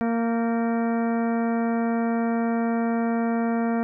harmonic tone with a mistuned harmonic, 231 Hz, A#3, 16 cents flat, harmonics 1 / 2 / 3 / 4 / 5 / 6 / 7 / 8 / 10, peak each -22 / -30 / -30 / -38 / -40 / -39 / -43 / -41 / -46 dBFS, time 0.01-3.83 s, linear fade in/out 0 ms, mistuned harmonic 7, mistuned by -54 cents, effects none

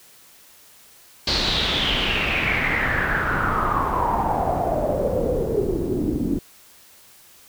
pink noise with low-pass filter sweep, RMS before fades -22 dBFS, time 1.27-6.39 s, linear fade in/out 5 ms, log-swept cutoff 4500 to 270 Hz, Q 6.2, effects white hiss -50 dBFS RMS until 7.48 s

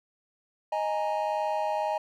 triangle chord, D# suspended fourth, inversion none, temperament equal, 622.3 / 830.6 / 932.3 Hz, D#5 / G#5 / A#5, 0 / 0 / 0 cents, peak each -28 / -28 / -31 dBFS, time 0.72-1.98 s, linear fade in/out 5 ms, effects none

